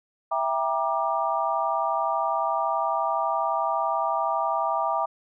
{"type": "chord", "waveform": "sine", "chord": "E half-diminished seventh", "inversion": "none", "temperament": "just", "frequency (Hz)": [659.3, 791.1, 949.3, 1186.7], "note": ["E5", "G5", "Bb5", "D6"], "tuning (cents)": [0, 16, 31, 18], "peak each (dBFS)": -28, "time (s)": [0.31, 5.06], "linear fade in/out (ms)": 10, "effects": []}